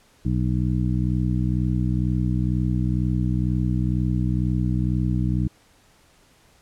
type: harmonic tone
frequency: 62.1 Hz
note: B1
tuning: 10 cents sharp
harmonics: 1 / 2 / 3 / 4 / 5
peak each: -25 / -23 / -25 / -34 / -30 dBFS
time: 0.25-5.48 s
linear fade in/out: 5 ms
effects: pink hiss -57 dBFS RMS until 6.61 s + low-pass 11000 Hz 12 dB/octave